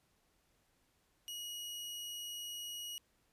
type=tone; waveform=sawtooth; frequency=2900 Hz; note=F#7; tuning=35 cents flat; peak=-39 dBFS; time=1.28-2.98 s; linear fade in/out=0 ms; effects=pink hiss -75 dBFS RMS until 3.32 s + resampled to 32000 Hz